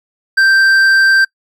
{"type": "tone with hard clipping", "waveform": "sine", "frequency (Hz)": 1568, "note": "G6", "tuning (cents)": 0, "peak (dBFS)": -8, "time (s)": [0.37, 1.25], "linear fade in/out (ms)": 10, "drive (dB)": 6, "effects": ["noise-tail reverb RT60 0.1 s tail -24 dB re dry"]}